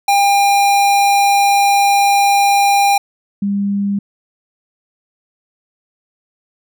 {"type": "tone pair in turn", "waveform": ["square", "sine"], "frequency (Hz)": [802, 200.5], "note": ["G5", "G3"], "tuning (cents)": [39, 39], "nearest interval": "2 octaves", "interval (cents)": 2400, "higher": "first", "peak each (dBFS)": [-10, -14], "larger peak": "first", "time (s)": [[0.08, 2.98], [3.42, 3.99]], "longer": "first", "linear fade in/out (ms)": 5, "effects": []}